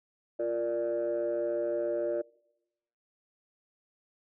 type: chord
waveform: sine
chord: Bb major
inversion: second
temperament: equal with one note detuned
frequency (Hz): 349.2 / 466.2 / 589.4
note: F4 / Bb4 / D5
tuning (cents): 0 / 0 / +6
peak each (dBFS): -32 / -34 / -29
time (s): 0.39-2.22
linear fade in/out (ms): 10
effects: noise-tail reverb RT60 0.9 s tail -25 dB re dry + tanh soft clip ceiling -23 dBFS